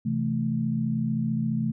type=chord; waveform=sine; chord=A minor; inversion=first; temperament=equal; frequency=130.81 / 164.81 / 220 Hz; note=C3 / E3 / A3; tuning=0 / 0 / 0 cents; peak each=-29 / -30 / -26 dBFS; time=0.05-1.72 s; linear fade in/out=10 ms; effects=none